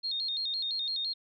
sine tone with vibrato, 3951 Hz, B7, in tune, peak -30 dBFS, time 0.03-1.14 s, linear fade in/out 20 ms, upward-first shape square, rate 5.9 Hz, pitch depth 120 cents each way, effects none

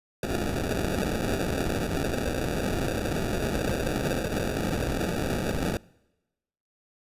white noise with sample-and-hold, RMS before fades -28 dBFS, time 0.23-5.77 s, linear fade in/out 2 ms, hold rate 1050 Hz, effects noise-tail reverb RT60 1.0 s tail -24 dB re dry + resampled to 32000 Hz

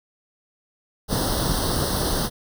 pink noise with comb filter, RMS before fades -23 dBFS, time 1.08-2.3 s, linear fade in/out 50 ms, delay 0.21 ms, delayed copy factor +1, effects none

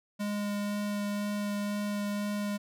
square tone with vibrato, 205.4 Hz, G#3, 19 cents flat, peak -31 dBFS, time 0.19-2.58 s, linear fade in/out 20 ms, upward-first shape sine, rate 2 Hz, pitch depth 8 cents each way, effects none

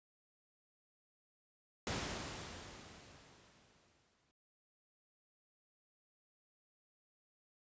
pink noise with exponential decay, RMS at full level -38 dBFS, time 1.87-4.31 s, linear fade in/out 0 ms, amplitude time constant 530 ms, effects high-pass 60 Hz 12 dB/octave + resampled to 16000 Hz

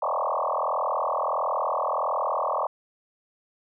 sine tone with frequency modulation, 858 Hz, A5, 44 cents flat, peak -23 dBFS, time 0.02-2.67 s, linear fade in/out 5 ms, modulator 41.5 Hz, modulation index 7.4, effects none

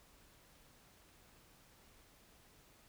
silence, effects pink hiss -65 dBFS RMS until 2.88 s

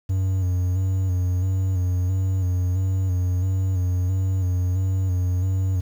triangle tone with vibrato, 92.5 Hz, F#2, in tune, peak -17 dBFS, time 0.09-5.81 s, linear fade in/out 10 ms, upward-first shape square, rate 1.5 Hz, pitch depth 39 cents each way, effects 8-bit

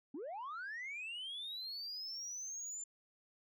sine linear sweep, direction up, 248.1 to 7230 Hz, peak -40 dBFS, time 0.14-2.84 s, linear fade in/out 5 ms, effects tanh soft clip ceiling -40 dBFS

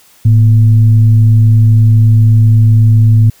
sine tone with frequency modulation, 110 Hz, A2, in tune, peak -3 dBFS, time 0.25-3.3 s, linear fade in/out 5 ms, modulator 132 Hz, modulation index 0.28, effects white hiss -45 dBFS RMS until 3.4 s

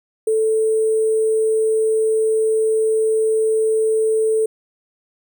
sine tone with sample-and-hold, 440 Hz, A4, in tune, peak -14 dBFS, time 0.27-4.46 s, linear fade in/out 5 ms, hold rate 8820 Hz, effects none

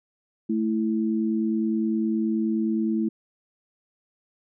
sine tone pair together, 220 / 329.6 Hz, A3 / E4, 0 / 0 cents, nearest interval perfect fifth, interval 700 cents, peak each -23 / -26 dBFS, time 0.49-3.09 s, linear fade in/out 10 ms, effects none

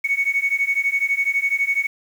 sine beating tone pair, 2217 / 2229 Hz, C#7 / C#7, 0 / +9 cents, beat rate 12 Hz, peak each -20 dBFS, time 0.04-1.87 s, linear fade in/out 10 ms, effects tanh soft clip ceiling -11 dBFS + 7-bit

